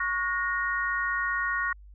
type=chord; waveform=sine; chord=F# major; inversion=second; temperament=equal with one note detuned; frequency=1108.7 / 1444.5 / 1864.7 Hz; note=C#6 / F#6 / A#6; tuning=0 / -42 / 0 cents; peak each=-31 / -30 / -29 dBFS; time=0-1.73 s; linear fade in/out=5 ms; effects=added 50 Hz sine -46 dBFS peak until 1.94 s